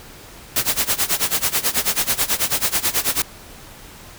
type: noise with tremolo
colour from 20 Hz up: white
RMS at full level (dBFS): -17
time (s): 0.56-3.22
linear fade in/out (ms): 2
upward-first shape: sine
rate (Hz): 9.2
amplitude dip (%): 90
effects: pink hiss -41 dBFS RMS until 4.18 s